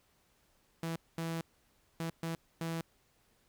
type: tone bursts at uneven times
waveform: sawtooth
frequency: 164.81 Hz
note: E3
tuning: in tune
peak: -31 dBFS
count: 5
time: 0.83-0.96 / 1.18-1.41 / 2-2.1 / 2.23-2.35 / 2.61-2.81 s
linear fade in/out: 2 ms
effects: pink hiss -71 dBFS RMS until 3.48 s